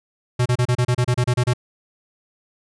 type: tone bursts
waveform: square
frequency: 123.47 Hz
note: B2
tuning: in tune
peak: -16 dBFS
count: 12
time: 0.39-1.536 s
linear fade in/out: 10 ms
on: 68 ms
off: 30 ms
effects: resampled to 24000 Hz